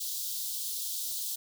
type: high-pass noise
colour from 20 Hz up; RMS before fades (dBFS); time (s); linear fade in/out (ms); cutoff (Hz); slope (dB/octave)
white; -35; 0-1.36; 10; 3400; 48
effects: none